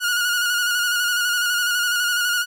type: tone with vibrato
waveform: sawtooth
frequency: 1443 Hz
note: F#6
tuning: 44 cents flat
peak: -15 dBFS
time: 0-2.46 s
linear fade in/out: 50 ms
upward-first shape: square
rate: 12 Hz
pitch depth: 31 cents each way
effects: none